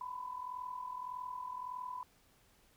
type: tone with amplitude modulation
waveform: sine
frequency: 1000 Hz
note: B5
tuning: 21 cents sharp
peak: -37 dBFS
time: 0.01-2.03 s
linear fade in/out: 2 ms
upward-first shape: sine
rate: 41.7 Hz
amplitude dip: 70%
effects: pink hiss -68 dBFS RMS until 2.76 s